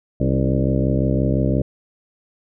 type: harmonic tone with a mistuned harmonic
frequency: 65.8 Hz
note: C2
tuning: 10 cents sharp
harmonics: 1 / 2 / 3 / 4 / 5 / 6 / 7 / 8 / 9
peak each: -23 / -20 / -23 / -24 / -27 / -30 / -30 / -30 / -28 dBFS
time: 0.2-1.62 s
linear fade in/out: 5 ms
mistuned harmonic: 4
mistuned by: +57 cents
effects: none